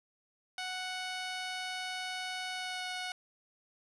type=tone with pitch glide; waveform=10% pulse; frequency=740 to 734.5 Hz; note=F#5 to F#5; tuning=0 to -13 cents; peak=-28 dBFS; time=0.58-3.12 s; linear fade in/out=2 ms; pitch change=-13 cents; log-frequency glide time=2.51-2.88 s; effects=resampled to 22050 Hz + 9-bit